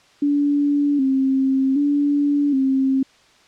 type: tone with vibrato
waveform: sine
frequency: 277.2 Hz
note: C#4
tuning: in tune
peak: -15 dBFS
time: 0.22-3.03 s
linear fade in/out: 5 ms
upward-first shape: square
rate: 0.65 Hz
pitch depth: 66 cents each way
effects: white hiss -53 dBFS RMS until 3.47 s + low-pass 5000 Hz 12 dB/octave